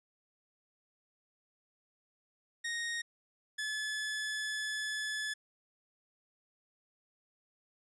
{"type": "tone pair in turn", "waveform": "sawtooth", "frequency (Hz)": [1864.7, 1721.1], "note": ["A#6", "A6"], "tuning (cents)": [0, -39], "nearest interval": "minor second", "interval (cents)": 139, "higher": "first", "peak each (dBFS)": [-31, -31], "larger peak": "neither", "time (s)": [[2.64, 3.02], [3.58, 5.34]], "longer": "second", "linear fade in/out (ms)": 10, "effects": ["resampled to 22050 Hz"]}